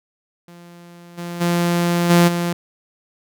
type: tone with level steps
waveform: sawtooth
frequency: 172.9 Hz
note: F3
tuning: 17 cents flat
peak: -36 / -23 / -12 / -6 / -15 dBFS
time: 0.48-2.53 s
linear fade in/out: 2 ms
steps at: 1.17 / 1.4 / 2.09 / 2.27 s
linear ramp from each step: 20 ms
effects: none